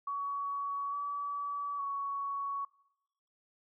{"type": "tone with pitch steps", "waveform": "sine", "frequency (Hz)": [1126, 1146, 1117], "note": ["C#6", "D6", "C#6"], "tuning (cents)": [27, -43, 13], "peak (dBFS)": -33, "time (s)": [0.07, 2.65], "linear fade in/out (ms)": 5, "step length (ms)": 860, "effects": ["noise-tail reverb RT60 0.9 s tail -22 dB re dry"]}